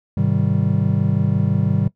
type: chord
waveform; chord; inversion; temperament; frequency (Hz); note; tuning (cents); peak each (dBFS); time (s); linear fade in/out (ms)
triangle; Ab major seventh; none; just; 103.83 / 129.78 / 155.74 / 194.67; Ab2 / C3 / Eb3 / G3; 0 / -14 / +2 / -12; -19; 0.17-1.88; 5
effects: noise-tail reverb RT60 0.1 s tail -18 dB re dry